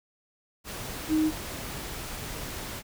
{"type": "tone in noise", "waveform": "sine", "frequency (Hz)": 312, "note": "D#4", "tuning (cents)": 5, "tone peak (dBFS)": -21, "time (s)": [1.08, 1.32], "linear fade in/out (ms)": 50, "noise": "pink", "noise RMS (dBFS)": -37, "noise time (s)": [0.64, 2.83], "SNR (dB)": 13, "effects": []}